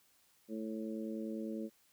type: harmonic tone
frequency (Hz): 110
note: A2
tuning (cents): 0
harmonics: 2 / 3 / 4 / 5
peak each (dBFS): -40 / -43 / -47 / -48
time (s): 0.48-1.7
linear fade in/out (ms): 50
effects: white hiss -70 dBFS RMS until 1.92 s

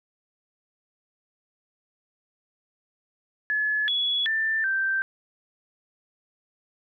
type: tone with pitch steps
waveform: sine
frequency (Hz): 1710 / 3381 / 1778 / 1564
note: A6 / G#7 / A6 / G6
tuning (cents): -50 / +30 / +18 / -4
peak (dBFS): -22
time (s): 3.5-5.02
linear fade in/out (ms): 0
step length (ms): 380
effects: none

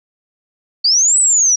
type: linear two-way sweep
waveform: sine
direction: up then down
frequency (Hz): 4493 to 8110 to 5640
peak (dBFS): -9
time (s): 0.84-1.56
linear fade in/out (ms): 10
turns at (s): 1.19
effects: none

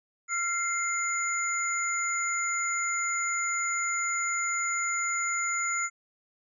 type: tone cluster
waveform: sine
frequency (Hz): 1371 / 2098 / 6920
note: F6 / C7 / A8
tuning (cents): -32 / +4 / -30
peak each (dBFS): -31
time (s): 0.28-5.9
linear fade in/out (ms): 50
effects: none

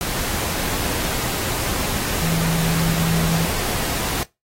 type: tone in noise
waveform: sine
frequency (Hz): 164.81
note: E3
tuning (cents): 0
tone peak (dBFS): -19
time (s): 2.22-3.45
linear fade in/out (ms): 0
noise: pink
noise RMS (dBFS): -24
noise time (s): 0.01-4.23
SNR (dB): +2
effects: noise-tail reverb RT60 0.2 s tail -20 dB re dry + AAC 48 kbps

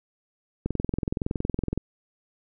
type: click train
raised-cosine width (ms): 3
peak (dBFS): -13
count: 25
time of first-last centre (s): 0.66-1.776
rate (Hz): 21.5
effects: none

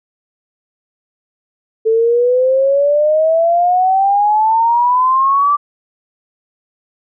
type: exponential sweep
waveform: sine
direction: up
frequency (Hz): 440 to 1174.7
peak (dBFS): -9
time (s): 1.85-5.57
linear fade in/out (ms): 20
effects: none

